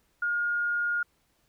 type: tone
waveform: sine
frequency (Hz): 1425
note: F6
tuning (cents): +34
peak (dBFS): -25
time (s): 0.22-1.03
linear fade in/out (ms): 5
effects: pink hiss -70 dBFS RMS until 1.48 s